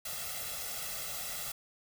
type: noise with comb filter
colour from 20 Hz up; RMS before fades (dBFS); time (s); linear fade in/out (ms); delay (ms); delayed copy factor
white; -39; 0.05-1.52; 5; 1.5; +0.8
effects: none